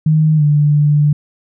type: tone with pitch glide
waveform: sine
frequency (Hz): 155.7 to 147.73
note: D#3 to D3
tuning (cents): +2 to +11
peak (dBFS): -8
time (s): 0.06-1.13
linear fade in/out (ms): 5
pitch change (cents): -91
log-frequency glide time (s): 0.36-0.43
effects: none